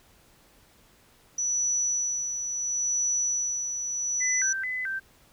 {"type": "tone with tremolo", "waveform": "sine", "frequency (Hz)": 5920, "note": "F#8", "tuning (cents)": 0, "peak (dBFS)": -23, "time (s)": [1.38, 4.53], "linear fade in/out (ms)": 5, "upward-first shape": "sine", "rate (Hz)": 0.73, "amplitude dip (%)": 50}
{"type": "tone with vibrato", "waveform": "sine", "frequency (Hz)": 1774, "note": "A6", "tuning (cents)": 14, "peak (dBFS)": -28, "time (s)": [4.2, 5], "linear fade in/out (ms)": 20, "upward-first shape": "square", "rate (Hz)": 2.3, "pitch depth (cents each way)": 220}
{"effects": ["pink hiss -59 dBFS RMS until 5.32 s"]}